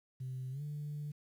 sine tone with pitch glide, 129.3 to 147.67 Hz, C3 to D3, -20 to +10 cents, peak -37 dBFS, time 0.2-1.12 s, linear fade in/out 10 ms, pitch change +230 cents, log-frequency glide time 0.51-0.62 s, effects tanh soft clip ceiling -35 dBFS + 11-bit

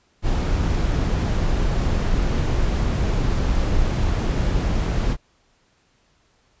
brown noise, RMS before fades -20 dBFS, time 0.22-5.17 s, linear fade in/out 50 ms, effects pink hiss -62 dBFS RMS until 6.6 s + resampled to 16000 Hz

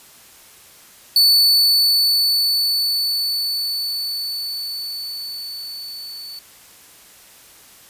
45% pulse tone with level ramp, 4476 Hz, C#8, 16 cents sharp, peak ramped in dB -9 to -31 dBFS, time 1.16-6.39 s, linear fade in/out 2 ms, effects white hiss -46 dBFS RMS until 7.89 s + resampled to 32000 Hz

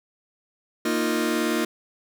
sawtooth chord, Bb suspended fourth, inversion none, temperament just, 233.1 / 310.8 / 349.6 Hz, Bb3 / Eb4 / F4, 0 / -2 / +2 cents, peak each -22 dBFS, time 0.85-1.65 s, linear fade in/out 5 ms, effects none

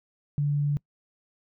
sine tone, 145 Hz, D3, 22 cents flat, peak -22 dBFS, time 0.38-0.77 s, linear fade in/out 0 ms, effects noise-tail reverb RT60 0.1 s tail -25 dB re dry

